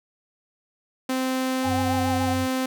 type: tone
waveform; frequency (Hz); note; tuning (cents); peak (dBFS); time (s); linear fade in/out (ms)
sawtooth; 259.6; C4; -13; -19; 1.09-2.66; 5
type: tone with vibrato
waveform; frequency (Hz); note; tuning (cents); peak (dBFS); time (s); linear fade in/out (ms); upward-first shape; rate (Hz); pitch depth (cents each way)
sine; 780; G5; -9; -27; 1.63-2.34; 5; sine; 7.1; 93
type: tone with pitch glide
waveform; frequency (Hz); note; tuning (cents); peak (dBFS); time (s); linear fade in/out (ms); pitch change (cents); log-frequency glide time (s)
sine; 95 to 93.75; F#2 to F#2; +46 to +23; -27; 1.64-2.48; 50; -23; 1.83-2.14
effects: none